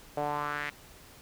sawtooth tone with band-pass filter sweep, 146.83 Hz, D3, in tune, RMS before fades -33 dBFS, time 0.17-0.7 s, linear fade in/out 5 ms, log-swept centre 630 to 2100 Hz, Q 3.1, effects pink hiss -53 dBFS RMS until 1.21 s

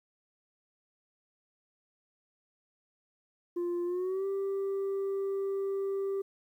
sine tone with pitch glide, 349.2 to 392 Hz, F4 to G4, 0 to 0 cents, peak -27 dBFS, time 3.56-6.22 s, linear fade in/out 10 ms, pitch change +200 cents, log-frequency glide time 3.85-4.26 s, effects tanh soft clip ceiling -29 dBFS + 11-bit

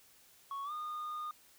sine tone with pitch glide, 1108.7 to 1223.1 Hz, C#6 to D#6, 0 to -30 cents, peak -35 dBFS, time 0.51-1.31 s, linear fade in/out 2 ms, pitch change +170 cents, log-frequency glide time 0.64-0.72 s, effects tanh soft clip ceiling -37 dBFS + white hiss -63 dBFS RMS until 1.58 s

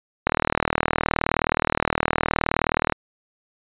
click train, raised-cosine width 0.5 ms, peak -3 dBFS, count 105, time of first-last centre 0.27-2.923 s, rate 39.2 Hz, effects resampled to 8000 Hz

